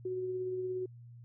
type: tone with tremolo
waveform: sine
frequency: 370 Hz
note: F#4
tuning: in tune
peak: -32 dBFS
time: 0.05-0.86 s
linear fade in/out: 5 ms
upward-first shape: triangle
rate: 17 Hz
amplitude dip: 30%
effects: added 119 Hz sine -49 dBFS peak until 1.24 s